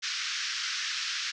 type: band-pass noise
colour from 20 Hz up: white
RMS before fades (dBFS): -33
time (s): 0.02-1.32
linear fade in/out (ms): 20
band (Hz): 1300 to 6000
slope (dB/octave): 48
effects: none